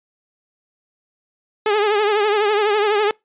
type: tone with vibrato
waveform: sawtooth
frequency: 418.5 Hz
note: G#4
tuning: 13 cents sharp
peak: -11 dBFS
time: 1.66-3.11 s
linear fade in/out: 2 ms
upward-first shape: triangle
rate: 12 Hz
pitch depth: 85 cents each way
effects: noise-tail reverb RT60 0.2 s tail -25 dB re dry + resampled to 8000 Hz